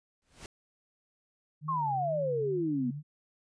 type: noise with exponential growth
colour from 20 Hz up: pink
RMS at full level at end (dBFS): -42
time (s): 0.22-0.46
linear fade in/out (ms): 1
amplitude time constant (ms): 52
type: tone with vibrato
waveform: sine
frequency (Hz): 146.83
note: D3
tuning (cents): 0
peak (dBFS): -36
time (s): 1.61-3.03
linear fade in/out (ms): 50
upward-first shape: triangle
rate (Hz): 2.2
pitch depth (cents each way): 170
type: exponential sweep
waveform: sine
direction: down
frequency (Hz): 1108.7 to 233.1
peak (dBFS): -28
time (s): 1.68-2.91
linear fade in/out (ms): 10
effects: resampled to 22050 Hz